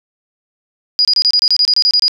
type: tone bursts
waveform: sine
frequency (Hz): 4900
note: D#8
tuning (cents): -27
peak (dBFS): -8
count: 13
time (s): 0.99-2.081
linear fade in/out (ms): 0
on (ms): 59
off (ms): 27
effects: none